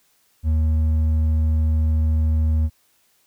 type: tone with hard clipping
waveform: sine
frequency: 78.4 Hz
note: D#2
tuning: 14 cents sharp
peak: -17 dBFS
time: 0.43-2.7 s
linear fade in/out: 50 ms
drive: 4 dB
effects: white hiss -62 dBFS RMS until 3.26 s